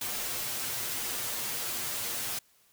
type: noise with comb filter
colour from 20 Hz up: white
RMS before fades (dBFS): -34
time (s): 0.01-2.39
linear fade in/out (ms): 5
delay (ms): 8.4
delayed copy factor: +0.75
effects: white hiss -65 dBFS RMS until 2.72 s